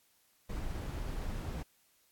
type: noise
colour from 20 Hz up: brown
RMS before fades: -38 dBFS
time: 0.49-1.63 s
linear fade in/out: 10 ms
effects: white hiss -70 dBFS RMS until 2.11 s + AAC 64 kbps